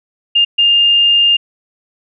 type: tone bursts at uneven times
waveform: sine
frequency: 2812 Hz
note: F7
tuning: 11 cents sharp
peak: -7 dBFS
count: 2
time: 0.35-0.45 / 0.58-1.37 s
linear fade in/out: 10 ms
effects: none